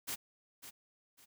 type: noise with echo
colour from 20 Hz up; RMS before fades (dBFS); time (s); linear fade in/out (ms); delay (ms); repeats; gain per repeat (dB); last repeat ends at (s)
white; -39; 0.07-0.16; 20; 550; 2; -11; 1.26
effects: none